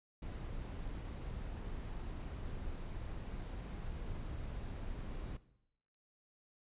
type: noise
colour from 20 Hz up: brown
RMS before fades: -43 dBFS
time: 0.22-5.37 s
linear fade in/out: 5 ms
effects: noise-tail reverb RT60 0.8 s tail -17 dB re dry + resampled to 8000 Hz